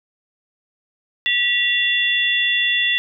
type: tone cluster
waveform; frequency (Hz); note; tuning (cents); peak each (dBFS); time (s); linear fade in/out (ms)
sine; 1946 / 2753 / 3449; B6 / F7 / A7; -26 / -25 / -35; -20; 1.26-2.98; 0
effects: none